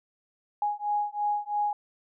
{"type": "beating tone pair", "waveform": "sine", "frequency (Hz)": [828, 831], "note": ["G#5", "G#5"], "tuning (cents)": [-5, 1], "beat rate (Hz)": 3, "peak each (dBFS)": -29, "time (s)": [0.62, 1.73], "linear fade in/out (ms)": 2, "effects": []}